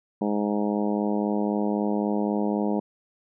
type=harmonic tone; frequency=103.83 Hz; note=G#2; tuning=in tune; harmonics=2 / 3 / 4 / 5 / 6 / 7 / 8 / 9; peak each=-25 / -29 / -31 / -33 / -35 / -36 / -37 / -38 dBFS; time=0.21-2.8 s; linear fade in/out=5 ms; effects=none